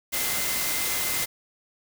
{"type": "tone in noise", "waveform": "sine", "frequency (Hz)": 2069, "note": "C7", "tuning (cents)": -20, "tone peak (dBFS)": -35, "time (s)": [0.12, 1.26], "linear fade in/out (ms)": 20, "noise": "white", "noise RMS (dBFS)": -27, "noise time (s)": [0.12, 1.26], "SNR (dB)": -11, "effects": []}